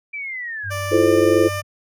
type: linear sweep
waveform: sine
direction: down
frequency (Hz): 2349 to 1568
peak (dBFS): -26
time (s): 0.13-0.71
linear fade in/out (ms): 10
type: tone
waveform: sine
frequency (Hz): 98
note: G2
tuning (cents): 0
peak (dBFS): -27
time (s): 0.63-1.63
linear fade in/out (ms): 50
type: tone with pitch glide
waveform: 15% pulse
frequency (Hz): 588 to 597.9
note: D5 to D5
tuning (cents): +2 to +31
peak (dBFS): -18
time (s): 0.7-1.62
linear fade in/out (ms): 20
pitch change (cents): +29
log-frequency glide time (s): 0.9-1.08
type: chord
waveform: sine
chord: F major seventh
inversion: third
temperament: just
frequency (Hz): 327.4 / 349.2 / 436.5 / 523.8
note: E4 / F4 / A4 / C5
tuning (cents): -12 / 0 / -14 / +2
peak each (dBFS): -18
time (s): 0.91-1.49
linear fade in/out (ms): 20
effects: none